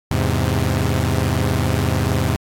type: chord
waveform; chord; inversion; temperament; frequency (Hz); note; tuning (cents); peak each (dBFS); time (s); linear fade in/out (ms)
sawtooth; E augmented; none; equal; 82.41 / 103.83 / 130.81; E2 / G#2 / B#2; 0 / 0 / 0; -17; 0.11-2.36; 0
effects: AAC 64 kbps

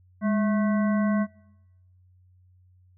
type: harmonic tone with a mistuned harmonic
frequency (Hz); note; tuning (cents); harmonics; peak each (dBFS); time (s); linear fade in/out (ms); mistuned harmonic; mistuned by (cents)
217.5; A3; -20; 1 / 3 / 5 / 7 / 9; -21 / -31 / -35 / -38 / -40; 0.21-1.27; 50; 1; -93
effects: noise-tail reverb RT60 1.0 s tail -24 dB re dry + added 91 Hz sine -55 dBFS peak until 2.97 s

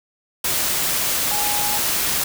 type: tone in noise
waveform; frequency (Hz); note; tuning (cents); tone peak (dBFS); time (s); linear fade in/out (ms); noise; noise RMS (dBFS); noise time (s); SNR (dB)
sine; 830.6; G#5; 0; -26; 1.31-1.78; 5; white; -21; 0.44-2.24; -8
effects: none

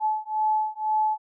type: beating tone pair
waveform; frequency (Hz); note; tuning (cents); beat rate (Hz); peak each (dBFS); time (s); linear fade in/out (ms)
sine; 861 / 863; A5 / A5; -38 / -34; 2; -25; 0-1.18; 50
effects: none

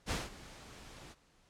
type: noise with ADSR envelope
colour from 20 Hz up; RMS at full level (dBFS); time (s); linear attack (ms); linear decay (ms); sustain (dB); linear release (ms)
pink; -34; 0.06-1.15; 50; 180; -18; 35
effects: pink hiss -68 dBFS RMS until 1.49 s + low-pass 8000 Hz 12 dB/octave

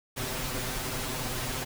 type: noise with comb filter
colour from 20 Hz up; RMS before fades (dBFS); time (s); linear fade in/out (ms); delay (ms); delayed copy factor
pink; -33; 0.16-1.65; 20; 7.8; +0.95
effects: none

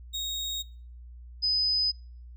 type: tone pair in turn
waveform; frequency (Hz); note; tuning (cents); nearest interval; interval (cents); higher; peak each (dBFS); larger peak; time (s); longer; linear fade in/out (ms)
35% pulse / sine; 3757 / 5015; A#7 / D#8; +13 / +13; perfect fourth; 500; second; -28 / -23; second; 0.13-0.63 / 1.42-1.92; neither; 20
effects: noise-tail reverb RT60 0.5 s tail -26 dB re dry + added 60 Hz sine -43 dBFS peak until 2.36 s

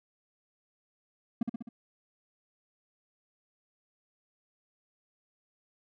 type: tone with echo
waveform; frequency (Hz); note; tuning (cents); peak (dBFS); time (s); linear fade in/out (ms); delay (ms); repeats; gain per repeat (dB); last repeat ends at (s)
triangle; 233.1; A#3; 0; -22; 1.41-1.43; 5; 65; 4; -4; 1.69
effects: none

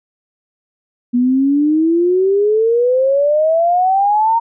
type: exponential sweep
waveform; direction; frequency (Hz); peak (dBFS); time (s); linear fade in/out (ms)
sine; up; 240.2 to 932.3; -10; 1.13-4.4; 20
effects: none

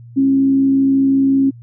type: tone with frequency modulation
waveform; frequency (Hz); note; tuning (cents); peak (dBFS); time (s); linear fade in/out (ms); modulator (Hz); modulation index
sine; 271.3; C#4; -37; -10; 0.16-1.51; 20; 65.5; 0.2
effects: added 118 Hz sine -35 dBFS peak until 1.62 s

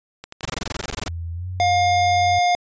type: click train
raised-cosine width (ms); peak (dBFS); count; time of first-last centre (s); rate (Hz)
0.2; -17; 10; 0.24-0.996; 11.9
type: noise bursts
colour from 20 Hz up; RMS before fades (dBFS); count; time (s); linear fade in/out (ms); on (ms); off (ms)
pink; -26; 15; 0.43-1.083; 2; 23; 22
type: tone with pitch glide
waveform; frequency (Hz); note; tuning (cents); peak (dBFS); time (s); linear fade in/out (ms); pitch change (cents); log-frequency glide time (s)
sine; 84 to 91.6; E2 to F#2; +33 to -17; -26; 1.07-2.39; 5; +150; 1.33-1.47
type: tone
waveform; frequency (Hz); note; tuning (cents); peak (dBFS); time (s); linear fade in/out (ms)
square; 710; F5; +28; -16; 1.6-2.55; 0
effects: resampled to 16000 Hz

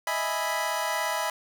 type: chord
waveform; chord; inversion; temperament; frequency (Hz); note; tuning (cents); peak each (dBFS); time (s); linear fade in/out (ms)
25% pulse; E major seventh; third; equal; 622.3 / 659.3 / 830.6 / 987.8; D#5 / E5 / G#5 / B5; 0 / 0 / 0 / 0; -30 / -30 / -29 / -26; 0.07-1.3; 2
effects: none

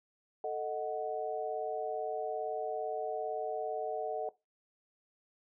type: chord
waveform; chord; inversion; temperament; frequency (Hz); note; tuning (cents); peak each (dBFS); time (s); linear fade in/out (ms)
sine; D# diminished; second; equal with one note detuned; 441.3 / 622.3 / 740; A4 / D#5 / F#5; +5 / 0 / 0; -37 / -38 / -37; 0.44-4.29; 2
effects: noise-tail reverb RT60 0.2 s tail -18 dB re dry

